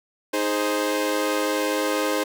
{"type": "chord", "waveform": "sawtooth", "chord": "Ab major", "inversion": "second", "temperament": "equal", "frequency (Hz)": [311.1, 415.3, 523.3], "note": ["Eb4", "Ab4", "C5"], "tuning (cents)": [0, 0, 0], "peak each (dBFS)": [-22, -24, -21], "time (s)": [0.33, 2.24], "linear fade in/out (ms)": 10, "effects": []}